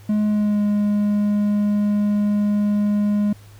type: tone with pitch glide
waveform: triangle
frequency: 210.8 to 206.8 Hz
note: G#3 to G#3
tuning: +26 to -7 cents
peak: -14 dBFS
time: 0.09-3.33 s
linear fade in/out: 5 ms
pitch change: -33 cents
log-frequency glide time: 0.27-0.62 s
effects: added 103 Hz sine -42 dBFS peak until 3.59 s + pink hiss -51 dBFS RMS until 3.59 s